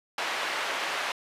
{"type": "band-pass noise", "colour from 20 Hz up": "white", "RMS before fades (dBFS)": -31, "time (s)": [0.18, 1.12], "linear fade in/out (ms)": 2, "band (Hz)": [530, 2400], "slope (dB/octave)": 12, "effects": ["resampled to 32000 Hz"]}